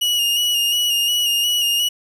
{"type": "tone with vibrato", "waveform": "40% pulse", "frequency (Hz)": 2881, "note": "F#7", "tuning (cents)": -47, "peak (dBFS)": -15, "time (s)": [0.01, 1.89], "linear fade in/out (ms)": 10, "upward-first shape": "square", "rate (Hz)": 2.8, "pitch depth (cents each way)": 28, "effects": []}